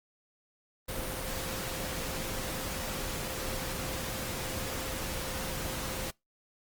sine tone in noise, 524 Hz, C5, 2 cents sharp, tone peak -44 dBFS, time 0.88-6.11 s, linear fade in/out 10 ms, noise pink, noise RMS -36 dBFS, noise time 0.88-6.11 s, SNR -11 dB, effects noise-tail reverb RT60 0.2 s tail -26 dB re dry + Opus 32 kbps

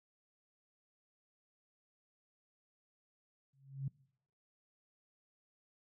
sine tone with exponential growth, 136.2 Hz, C#3, 30 cents flat, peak -32 dBFS, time 3.53-3.88 s, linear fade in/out 5 ms, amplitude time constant 75 ms, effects noise-tail reverb RT60 0.7 s tail -23 dB re dry + high-pass 80 Hz 12 dB/octave

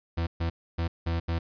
40% pulse tone bursts at uneven times, 83.6 Hz, E2, 25 cents sharp, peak -25 dBFS, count 5, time 0.17-0.27 / 0.4-0.5 / 0.78-0.88 / 1.06-1.2 / 1.28-1.39 s, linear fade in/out 10 ms, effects resampled to 11025 Hz + 11-bit

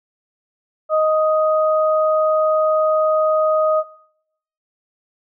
sine tone pair together, 624 / 1248 Hz, D#5 / D#6, +5 / +5 cents, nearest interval octave, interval 1200 cents, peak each -14 / -19 dBFS, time 0.89-3.84 s, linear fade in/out 50 ms, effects noise-tail reverb RT60 0.8 s tail -23 dB re dry

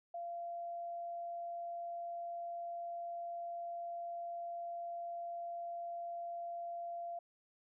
sine tone, 688 Hz, F5, 26 cents flat, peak -40 dBFS, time 0.14-7.19 s, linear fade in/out 5 ms, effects none

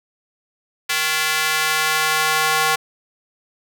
square tone with high-pass filter sweep, 156.1 Hz, D#3, 6 cents sharp, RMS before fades -19 dBFS, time 0.89-2.76 s, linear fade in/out 10 ms, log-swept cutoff 1900 to 1000 Hz, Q 1.1, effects none

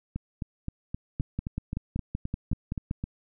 two click trains, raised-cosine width 5 ms, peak -19 / -17 dBFS, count 12 / 10, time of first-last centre 0.16-3.04 / 1.2-2.911 s, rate 3.82 / 5.26 Hz, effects none

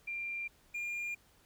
sine / triangle tone pair in turn, 2381 / 2407 Hz, D7 / D7, +23 / +42 cents, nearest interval unison, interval 19 cents, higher second, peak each -36 / -34 dBFS, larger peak second, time 0.07-0.48 / 0.74-1.15 s, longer neither, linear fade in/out 10 ms, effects pink hiss -66 dBFS RMS until 1.45 s

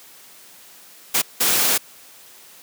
white noise bursts at uneven times, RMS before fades -18 dBFS, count 2, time 1.14-1.22 / 1.4-1.78 s, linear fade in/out 10 ms, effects white hiss -46 dBFS RMS until 2.62 s + high-pass 150 Hz 12 dB/octave

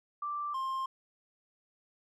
sine / triangle tone pair in turn, 1174.7 / 1058.1 Hz, D6 / C6, 0 / +19 cents, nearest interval major second, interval 181 cents, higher first, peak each -33 / -30 dBFS, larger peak second, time 0.22-0.54 / 0.54-0.86 s, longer neither, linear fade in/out 5 ms, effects none

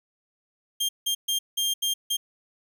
sawtooth tone bursts at uneven times, 3200 Hz, G7, 35 cents sharp, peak -20 dBFS, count 6, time 0.8-0.89 / 1.06-1.15 / 1.28-1.39 / 1.57-1.74 / 1.82-1.94 / 2.1-2.17 s, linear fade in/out 10 ms, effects none

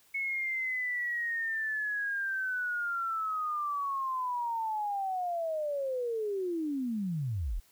sine linear sweep, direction down, 2201 to 30.87 Hz, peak -30 dBFS, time 0.14-7.6 s, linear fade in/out 10 ms, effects white hiss -64 dBFS RMS until 7.71 s

